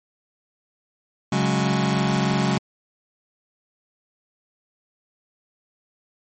sawtooth chord, C# suspended fourth, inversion none, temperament just, 138.59 / 184.79 / 207.9 Hz, C#3 / F#3 / G#3, 0 / -2 / +2 cents, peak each -19 dBFS, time 1.32-2.58 s, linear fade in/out 5 ms, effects MP3 32 kbps

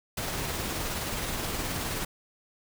pink noise with tremolo, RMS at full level -31 dBFS, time 0.17-2.05 s, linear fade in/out 5 ms, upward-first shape triangle, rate 19 Hz, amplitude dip 30%, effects none

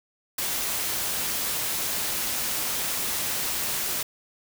white noise, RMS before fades -28 dBFS, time 0.38-4.03 s, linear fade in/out 5 ms, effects none

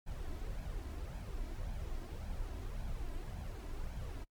brown noise with flanger, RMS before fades -41 dBFS, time 0.06-4.25 s, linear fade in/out 20 ms, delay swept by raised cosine 1.2 to 3.1 ms, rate 1.8 Hz, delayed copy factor +0.55, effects noise-tail reverb RT60 0.1 s tail -24 dB re dry + MP3 96 kbps

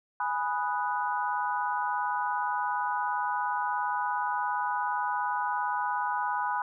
sine chord, G# minor seventh, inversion none, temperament equal, 830.6 / 987.8 / 1244.5 / 1480 Hz, G#5 / B5 / D#6 / F#6, 0 / 0 / 0 / 0 cents, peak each -32 / -30 / -36 / -35 dBFS, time 0.2-6.62 s, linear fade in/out 2 ms, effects none

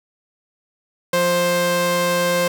sawtooth tone pair together, 175.5 / 525.9 Hz, F3 / C5, +9 / +9 cents, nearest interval octave + perfect fifth, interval 1900 cents, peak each -20 / -13 dBFS, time 1.13-2.48 s, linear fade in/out 5 ms, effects none

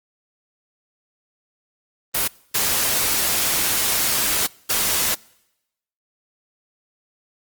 white noise bursts at uneven times, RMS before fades -20 dBFS, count 3, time 2.14-2.28 / 2.54-4.47 / 4.69-5.15 s, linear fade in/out 10 ms, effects noise-tail reverb RT60 0.9 s tail -25 dB re dry + Opus 24 kbps

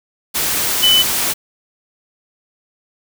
sine tone in noise, 3000 Hz, F#7, 23 cents sharp, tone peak -9 dBFS, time 0.82-1.03 s, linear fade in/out 20 ms, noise white, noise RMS -18 dBFS, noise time 0.34-1.34 s, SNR +6 dB, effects none

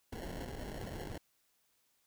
pink noise with sample-and-hold, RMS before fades -43 dBFS, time 0.12-1.18 s, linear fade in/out 5 ms, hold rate 1225 Hz, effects white hiss -75 dBFS RMS until 2.06 s

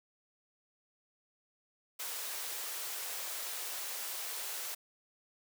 white high-pass noise, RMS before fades -40 dBFS, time 1.99-4.75 s, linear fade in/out 10 ms, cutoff 420 Hz, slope 24 dB/octave, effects none

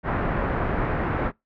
pink low-pass noise, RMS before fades -25 dBFS, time 0.03-1.32 s, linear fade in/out 50 ms, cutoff 1800 Hz, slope 24 dB/octave, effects noise-tail reverb RT60 0.2 s tail -25 dB re dry

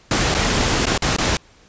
pink noise with dropouts, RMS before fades -18 dBFS, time 0.11-1.37 s, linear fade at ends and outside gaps 2 ms, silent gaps 0.343-0.348 / 0.856-0.867 / 0.978-1.021 / 1.165-1.184 s, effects pink hiss -51 dBFS RMS until 1.68 s + resampled to 16000 Hz

